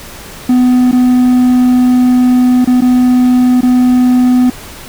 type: tone with dropouts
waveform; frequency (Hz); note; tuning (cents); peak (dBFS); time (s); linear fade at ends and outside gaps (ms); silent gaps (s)
triangle; 250; B3; +21; -3; 0.49-4.5; 5; 0.914-0.927 / 2.647-2.673 / 2.808-2.819 / 3.609-3.63
effects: pink hiss -30 dBFS RMS until 4.88 s